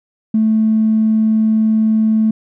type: tone with tanh clipping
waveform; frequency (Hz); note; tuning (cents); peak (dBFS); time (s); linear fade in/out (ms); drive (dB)
triangle; 219.1; A3; -7; -10; 0.34-2.31; 5; 4
effects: none